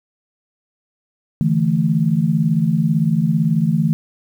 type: chord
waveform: sine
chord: D suspended second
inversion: none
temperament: equal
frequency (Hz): 146.83 / 164.81 / 220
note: D3 / E3 / A3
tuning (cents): 0 / 0 / 0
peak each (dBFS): -20 / -16 / -19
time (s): 1.41-3.93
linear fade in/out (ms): 0
effects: 8-bit